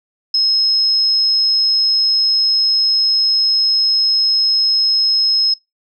sine tone, 5160 Hz, E8, 38 cents flat, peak -11 dBFS, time 0.34-5.54 s, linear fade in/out 5 ms, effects noise-tail reverb RT60 0.2 s tail -25 dB re dry

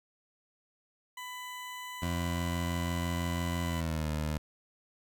20% pulse tone, 998 Hz, B5, 18 cents sharp, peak -35 dBFS, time 1.17-3.81 s, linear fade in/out 5 ms
20% pulse tone with pitch glide, 86 to 76.62 Hz, F2 to D#2, -26 to -26 cents, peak -26 dBFS, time 2.02-4.38 s, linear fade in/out 5 ms, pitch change -200 cents, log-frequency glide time 3.64-4.08 s
effects none

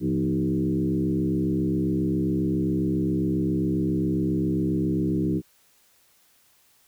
sine tone with frequency modulation, 241.8 Hz, B3, 36 cents flat, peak -21 dBFS, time 0-5.42 s, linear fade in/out 50 ms, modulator 67.4 Hz, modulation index 1.8, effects white hiss -61 dBFS RMS until 6.87 s

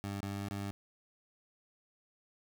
20% pulse tone with dropouts, 99.8 Hz, G2, 32 cents sharp, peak -32 dBFS, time 0.04-0.71 s, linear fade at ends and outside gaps 0 ms, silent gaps 0.205-0.23 / 0.486-0.51 s, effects none

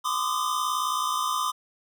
square tone cluster, 1025 / 1177 / 1236 Hz, C6 / D6 / D#6, -36 / +3 / -12 cents, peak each -30 dBFS, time 0.04-1.52 s, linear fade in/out 20 ms, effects none

